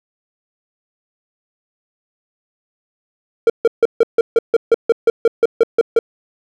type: tone bursts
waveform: triangle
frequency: 460.2 Hz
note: A#4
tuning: 22 cents flat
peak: -5 dBFS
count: 15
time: 3.47-5.99 s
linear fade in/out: 2 ms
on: 28 ms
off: 150 ms
effects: none